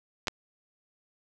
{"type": "clicks", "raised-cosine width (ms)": 0.2, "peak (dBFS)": -12, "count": 2, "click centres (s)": [0.272, 0.282], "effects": []}